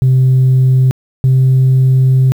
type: tone pair in turn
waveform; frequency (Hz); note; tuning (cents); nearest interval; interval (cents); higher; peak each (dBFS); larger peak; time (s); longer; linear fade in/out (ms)
sine; 130 / 130.83; C3 / C3; -11 / 0; unison; 11; second; -4; neither; 0.02-0.91 / 1.24-2.32; second; 0
effects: tanh soft clip ceiling -4 dBFS + 7-bit